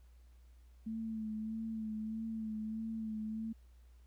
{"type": "tone with vibrato", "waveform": "sine", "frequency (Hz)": 220, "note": "A3", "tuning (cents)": 0, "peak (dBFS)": -37, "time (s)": [0.86, 3.53], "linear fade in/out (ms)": 10, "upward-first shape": "sine", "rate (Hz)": 1.6, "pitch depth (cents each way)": 33, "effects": ["added 60 Hz sine -57 dBFS peak until 4.06 s", "pink hiss -75 dBFS RMS until 4.06 s"]}